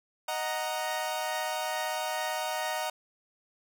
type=chord; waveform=sawtooth; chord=D# minor; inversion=none; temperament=equal; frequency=622.3 / 740 / 932.3 Hz; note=D#5 / F#5 / A#5; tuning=0 / 0 / 0 cents; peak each=-31 dBFS; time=0.28-2.9 s; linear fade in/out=5 ms; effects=none